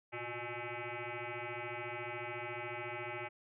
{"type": "tone with frequency modulation", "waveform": "sine", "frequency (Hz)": 833, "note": "G#5", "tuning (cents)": 5, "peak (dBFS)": -39, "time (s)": [0.12, 3.29], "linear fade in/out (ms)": 20, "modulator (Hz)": 240, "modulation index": 7.1, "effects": []}